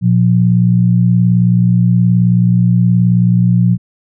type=tone pair together; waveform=sine; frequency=118.9 / 177.75 Hz; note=A#2 / F3; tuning=+35 / +31 cents; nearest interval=perfect fifth; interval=696 cents; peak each=-10 dBFS; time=0.01-3.78 s; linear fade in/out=50 ms; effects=none